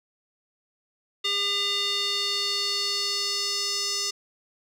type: tone with band-pass filter sweep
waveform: square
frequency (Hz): 402.8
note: G4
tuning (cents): +47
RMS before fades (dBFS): -27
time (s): 1.24-4.11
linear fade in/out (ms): 10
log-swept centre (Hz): 3500 to 5500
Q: 3.8
effects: none